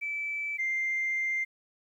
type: tone pair in turn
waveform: sine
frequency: 2315 / 2095 Hz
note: D7 / C7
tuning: -25 / +2 cents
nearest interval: major second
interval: 173 cents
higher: first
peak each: -30 / -26 dBFS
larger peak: second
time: 0.01-0.58 / 0.58-1.45 s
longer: second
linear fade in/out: 20 ms
effects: tanh soft clip ceiling -23 dBFS + 11-bit